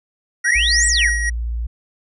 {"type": "tone with tremolo", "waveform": "square", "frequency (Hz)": 1899, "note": "A#6", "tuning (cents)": 32, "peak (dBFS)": -16, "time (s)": [0.44, 1.3], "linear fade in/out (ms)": 10, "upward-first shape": "sine", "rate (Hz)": 3.6, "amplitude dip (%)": 50}
{"type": "exponential two-way sweep", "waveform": "sine", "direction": "up then down", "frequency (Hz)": [1396.9, 8372, 1396.9], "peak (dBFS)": -15, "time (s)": [0.44, 1.1], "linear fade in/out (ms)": 50, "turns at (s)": 0.87}
{"type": "tone", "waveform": "sine", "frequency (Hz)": 57.8, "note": "A#1", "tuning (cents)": -14, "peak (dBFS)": -20, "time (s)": [0.55, 1.67], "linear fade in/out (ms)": 10}
{"effects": ["resampled to 24000 Hz"]}